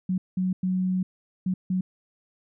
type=tone bursts at uneven times; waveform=sine; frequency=185 Hz; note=F#3; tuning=in tune; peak=-22 dBFS; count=5; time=0.09-0.18 / 0.37-0.53 / 0.63-1.03 / 1.46-1.54 / 1.7-1.81 s; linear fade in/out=5 ms; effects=none